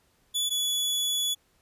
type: tone pair in turn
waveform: sawtooth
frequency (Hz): 3442 / 3412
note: A7 / G#7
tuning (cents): -39 / +46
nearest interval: unison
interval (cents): 15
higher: first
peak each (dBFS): -22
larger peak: neither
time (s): 0.34-0.5 / 0.5-1.35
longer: second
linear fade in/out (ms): 20
effects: pink hiss -67 dBFS RMS until 1.61 s + resampled to 32000 Hz